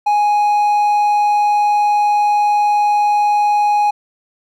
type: tone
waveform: triangle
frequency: 830.6 Hz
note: G#5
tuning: in tune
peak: -9 dBFS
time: 0.06-3.91 s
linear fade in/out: 10 ms
effects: none